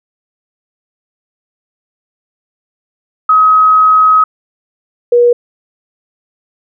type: tone pair in turn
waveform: sine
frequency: 1270 / 481 Hz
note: D#6 / B4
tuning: +35 / -46 cents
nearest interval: octave + perfect fourth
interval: 1681 cents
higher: first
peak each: -4 dBFS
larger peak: neither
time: 3.29-4.24 / 5.12-5.33 s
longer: first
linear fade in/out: 5 ms
effects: none